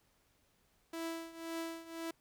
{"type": "tone with tremolo", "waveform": "sawtooth", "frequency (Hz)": 329.6, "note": "E4", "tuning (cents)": 0, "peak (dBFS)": -33, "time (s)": [0.93, 2.11], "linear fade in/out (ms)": 5, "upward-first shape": "triangle", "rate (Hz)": 1.9, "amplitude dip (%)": 85, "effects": ["pink hiss -73 dBFS RMS until 2.2 s"]}